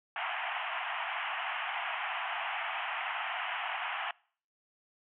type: band-pass noise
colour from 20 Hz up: pink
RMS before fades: -36 dBFS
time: 0.16-4.11 s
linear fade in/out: 2 ms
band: 680 to 3100 Hz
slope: 96 dB/octave
effects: noise-tail reverb RT60 0.5 s tail -25 dB re dry